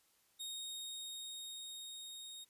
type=tone with level ramp; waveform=sawtooth; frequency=3729 Hz; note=A#7; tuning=in tune; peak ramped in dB=-39 to -45 dBFS; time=0.39-2.45 s; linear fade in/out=20 ms; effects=white hiss -73 dBFS RMS until 2.49 s + resampled to 32000 Hz